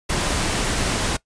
pink noise, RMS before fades -22 dBFS, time 0.09-1.17 s, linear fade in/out 10 ms, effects noise-tail reverb RT60 0.1 s tail -20 dB re dry + resampled to 22050 Hz

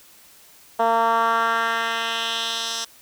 10% pulse tone with band-pass filter sweep, 228.6 Hz, A#3, 34 cents flat, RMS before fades -22 dBFS, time 0.79-2.85 s, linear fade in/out 10 ms, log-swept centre 750 to 5300 Hz, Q 1.9, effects white hiss -50 dBFS RMS until 3.01 s

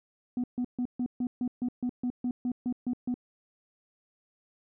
sine tone bursts, 246.9 Hz, B3, in tune, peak -25 dBFS, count 14, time 0.37-3.142 s, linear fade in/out 2 ms, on 68 ms, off 140 ms, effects tanh soft clip ceiling -25 dBFS

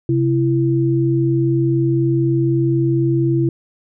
sine tone pair together, 132.58 / 334.5 Hz, C3 / E4, +23 / +25 cents, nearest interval octave + major third, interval 1602 cents, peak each -16 dBFS, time 0.09-3.49 s, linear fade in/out 2 ms, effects none

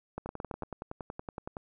two click trains, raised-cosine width 1 ms, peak -22 / -24 dBFS, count 5 / 15, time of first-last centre 0.18-0.623 / 0.26-1.568 s, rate 9.03 / 10.7 Hz, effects none

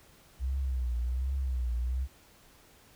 sine tone with vibrato, 63.3 Hz, B1, 43 cents sharp, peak -28 dBFS, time 0.39-2.08 s, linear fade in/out 50 ms, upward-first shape triangle, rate 1.3 Hz, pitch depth 130 cents each way, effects pink hiss -59 dBFS RMS until 2.95 s

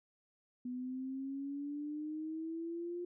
sine exponential sweep, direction up, 246.9 to 353.8 Hz, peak -38 dBFS, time 0.65-3.05 s, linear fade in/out 5 ms, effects none

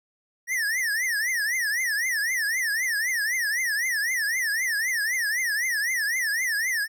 square tone with vibrato, 1856 Hz, A#6, 8 cents flat, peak -24 dBFS, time 0.47-6.88 s, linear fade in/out 50 ms, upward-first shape triangle, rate 3.9 Hz, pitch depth 240 cents each way, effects none

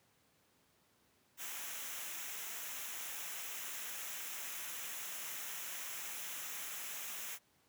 white noise with comb filter, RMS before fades -44 dBFS, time 1.37-7.39 s, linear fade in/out 50 ms, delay 0.22 ms, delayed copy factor -0.6, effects pink hiss -72 dBFS RMS until 7.68 s + high-pass 100 Hz 12 dB/octave

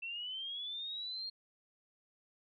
sine linear sweep, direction up, 2670 to 4252 Hz, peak -39 dBFS, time 0.02-1.3 s, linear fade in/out 10 ms, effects none

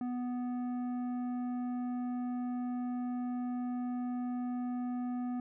sine tone with tanh clipping, 246.9 Hz, B3, in tune, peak -35 dBFS, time 0.01-5.4 s, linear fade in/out 2 ms, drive 10 dB, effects none

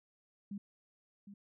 sine tone with echo, 201.1 Hz, G3, 44 cents sharp, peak -39 dBFS, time 0.51-0.58 s, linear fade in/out 5 ms, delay 760 ms, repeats 1, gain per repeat -10 dB, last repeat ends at 1.34 s, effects none

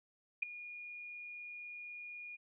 sine tone with ADSR envelope, 2436 Hz, D#7, 37 cents flat, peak -27 dBFS, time 0.42-2.37 s, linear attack 10 ms, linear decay 4 ms, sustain -18 dB, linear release 23 ms, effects none

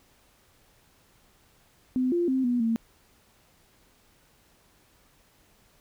sine tone with pitch steps, 255.3 / 347 / 262.1 / 244 / 227.4 Hz, C4 / F4 / C4 / B3 / A#3, -42 / -11 / +3 / -21 / -43 cents, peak -22 dBFS, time 1.96-2.76 s, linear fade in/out 0 ms, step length 160 ms, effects pink hiss -62 dBFS RMS until 5.8 s

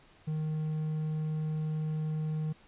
triangle tone, 155.3 Hz, D#3, 3 cents flat, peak -28 dBFS, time 0.27-2.53 s, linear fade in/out 10 ms, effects pink hiss -60 dBFS RMS until 2.67 s + resampled to 8000 Hz

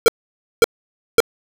square tone bursts, 460.8 Hz, A#4, 20 cents flat, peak -7 dBFS, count 3, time 0.06-1.203 s, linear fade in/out 0 ms, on 21 ms, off 540 ms, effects none

